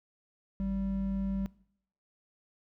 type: tone pair together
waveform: triangle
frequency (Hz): 52.27 / 194.5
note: G#1 / G3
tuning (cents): +12 / -13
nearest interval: octave + major seventh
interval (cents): 2275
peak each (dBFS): -34 / -29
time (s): 0.6-1.46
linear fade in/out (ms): 0
effects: noise-tail reverb RT60 0.7 s tail -22 dB re dry